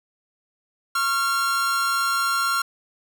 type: tone pair together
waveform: 45% pulse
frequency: 1094.5 / 1379 Hz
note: C#6 / F6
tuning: -22 / -22 cents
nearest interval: major third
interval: 400 cents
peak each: -28 / -21 dBFS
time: 0.95-2.62 s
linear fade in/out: 5 ms
effects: none